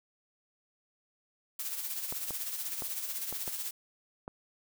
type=noise with tremolo; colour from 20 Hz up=blue; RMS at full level=-35 dBFS; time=1.59-3.71 s; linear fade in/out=5 ms; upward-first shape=sine; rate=16 Hz; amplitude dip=50%
type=clicks; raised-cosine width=1 ms; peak=-26 dBFS; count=6; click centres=2.125 / 2.307 / 2.822 / 3.326 / 3.478 / 4.279 s
effects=none